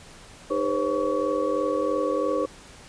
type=tone cluster; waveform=sine; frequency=307.7 / 405.2 / 497 / 540 / 1125 Hz; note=D#4 / G#4 / B4 / C#5 / C#6; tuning=-19 / -43 / +11 / -45 / +25 cents; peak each=-29 / -30 / -27 / -27 / -31 dBFS; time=0.5-2.46 s; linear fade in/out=10 ms; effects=pink hiss -47 dBFS RMS until 2.88 s + resampled to 22050 Hz